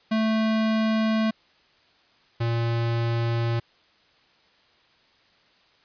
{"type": "tone pair in turn", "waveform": "square", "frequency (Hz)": [220, 116.54], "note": ["A3", "A#2"], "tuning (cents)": [0, 0], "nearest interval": "major seventh", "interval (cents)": 1100, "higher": "first", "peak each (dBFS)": [-21, -23], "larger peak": "first", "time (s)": [[0.11, 1.31], [2.4, 3.6]], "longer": "neither", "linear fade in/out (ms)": 10, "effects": ["white hiss -60 dBFS RMS until 5.84 s", "resampled to 11025 Hz"]}